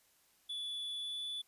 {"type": "tone with pitch glide", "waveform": "triangle", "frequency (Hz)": [3444, 3464], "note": ["A7", "A7"], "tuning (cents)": [-38, -28], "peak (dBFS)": -37, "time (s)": [0.49, 1.42], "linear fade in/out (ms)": 10, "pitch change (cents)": 10, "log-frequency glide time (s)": [0.99, 1.21], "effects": ["white hiss -70 dBFS RMS until 1.47 s", "resampled to 32000 Hz"]}